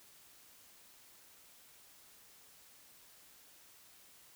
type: silence
effects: white hiss -61 dBFS RMS until 4.35 s